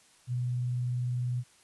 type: tone with vibrato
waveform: sine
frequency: 123.47 Hz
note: B2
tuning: in tune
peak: -28 dBFS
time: 0.27-1.44 s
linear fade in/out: 50 ms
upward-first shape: triangle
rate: 20 Hz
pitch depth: 46 cents each way
effects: white hiss -61 dBFS RMS until 1.63 s + resampled to 24000 Hz